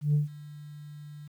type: tone with ADSR envelope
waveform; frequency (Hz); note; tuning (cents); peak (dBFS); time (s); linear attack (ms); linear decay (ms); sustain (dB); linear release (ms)
sine; 147.9; D3; +13; -18; 0.01-1.28; 130; 140; -23; 10
effects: tanh soft clip ceiling -18 dBFS + 10-bit